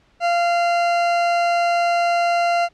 40% pulse tone, 691 Hz, F5, 19 cents flat, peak -15 dBFS, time 0.2-2.69 s, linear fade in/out 50 ms, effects pink hiss -58 dBFS RMS until 2.73 s + low-pass 4000 Hz 12 dB/octave

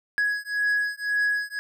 triangle beating tone pair, 1669 / 1670.9 Hz, G#6 / G#6, +8 / +10 cents, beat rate 1.9 Hz, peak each -24 / -24 dBFS, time 0.18-1.59 s, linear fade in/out 0 ms, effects none

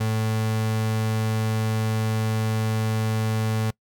35% pulse tone, 110 Hz, A2, in tune, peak -20 dBFS, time 0-3.71 s, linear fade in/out 10 ms, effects noise-tail reverb RT60 0.1 s tail -24 dB re dry

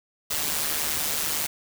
white noise with amplitude modulation, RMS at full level -24 dBFS, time 0.3-1.47 s, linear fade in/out 10 ms, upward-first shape sine, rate 151 Hz, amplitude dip 65%, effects none

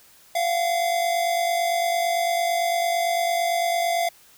square tone pair together, 687 / 735.9 Hz, F5 / F#5, -29 / -10 cents, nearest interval minor second, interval 119 cents, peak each -22 / -29 dBFS, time 0.35-4.09 s, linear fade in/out 5 ms, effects white hiss -53 dBFS RMS until 4.37 s

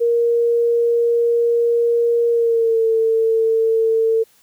sine tone with pitch glide, 469.6 to 448.9 Hz, A#4 to A4, +13 to +35 cents, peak -13 dBFS, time 0-4.24 s, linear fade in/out 20 ms, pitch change -78 cents, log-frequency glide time 2.3-2.84 s, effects white hiss -55 dBFS RMS until 4.42 s

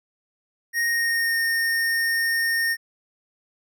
square tone with pitch glide, 1864.7 to 1835.8 Hz, A#6 to A#6, 0 to -27 cents, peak -21 dBFS, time 0.73-2.77 s, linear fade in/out 50 ms, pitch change -27 cents, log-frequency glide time 0.87-1.39 s, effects none

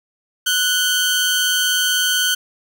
sawtooth tone pair together, 1480 / 3136 Hz, F#6 / G7, 0 / 0 cents, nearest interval octave + minor second, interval 1300 cents, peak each -15 dBFS, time 0.46-2.35 s, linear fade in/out 10 ms, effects none

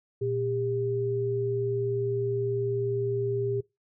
sine tone pair together, 118.92 / 400 Hz, A#2 / G4, +35 / +35 cents, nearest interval octave + major sixth, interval 2100 cents, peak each -31 / -27 dBFS, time 0.21-3.61 s, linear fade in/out 10 ms, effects noise-tail reverb RT60 0.2 s tail -21 dB re dry

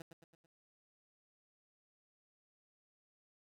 15% pulse tone with echo, 164.81 Hz, E3, in tune, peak -40 dBFS, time 0-0.02 s, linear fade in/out 2 ms, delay 110 ms, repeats 4, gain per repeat -6 dB, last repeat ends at 0.46 s, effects none

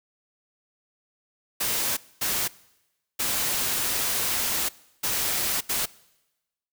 white noise bursts at uneven times, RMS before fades -26 dBFS, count 5, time 1.6-1.97 / 2.21-2.48 / 3.19-4.69 / 5.03-5.61 / 5.69-5.86 s, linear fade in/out 10 ms, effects noise-tail reverb RT60 1.0 s tail -22 dB re dry

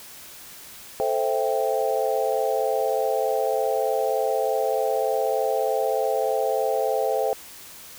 sine chord, A minor seventh, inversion none, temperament equal, 440 / 523.3 / 659.3 / 784 Hz, A4 / C5 / E5 / G5, 0 / 0 / 0 / 0 cents, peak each -26 / -25 / -27 / -27 dBFS, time 1-7.33 s, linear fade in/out 0 ms, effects white hiss -43 dBFS RMS until 7.98 s

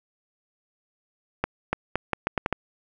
accelerating click train, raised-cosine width 0.5 ms, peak -8 dBFS, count 8, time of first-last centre 1.44-2.527 s, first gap 290 ms, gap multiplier 0.78, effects none

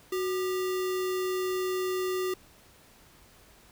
sine tone with sample-and-hold, 370 Hz, F#4, in tune, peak -27 dBFS, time 0.12-2.34 s, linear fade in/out 5 ms, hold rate 1575 Hz, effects pink hiss -57 dBFS RMS until 3.71 s

